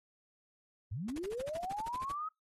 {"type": "linear sweep", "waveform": "sine", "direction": "up", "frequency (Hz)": [83.1, 1287], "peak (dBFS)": -36, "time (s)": [0.91, 2.29], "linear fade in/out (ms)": 10}
{"type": "noise bursts", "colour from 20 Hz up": "pink", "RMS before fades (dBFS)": -47, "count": 14, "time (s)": [1.08, 2.12], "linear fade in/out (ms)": 5, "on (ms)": 26, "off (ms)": 52}
{"effects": ["noise-tail reverb RT60 0.2 s tail -26 dB re dry", "AAC 32 kbps"]}